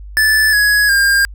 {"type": "tone with pitch steps", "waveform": "square", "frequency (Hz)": [1746, 1674.9, 1606.6], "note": ["A6", "G#6", "G6"], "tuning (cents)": [-14, 14, 42], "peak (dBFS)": -10, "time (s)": [0.17, 1.25], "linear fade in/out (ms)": 0, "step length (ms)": 360, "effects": ["added 50 Hz sine -29 dBFS peak until 1.34 s"]}